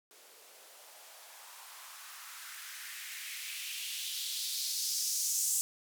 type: noise with band-pass filter sweep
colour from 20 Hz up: violet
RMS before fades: -39 dBFS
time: 0.11-5.61 s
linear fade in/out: 0 ms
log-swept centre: 400 to 7300 Hz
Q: 2.4
effects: none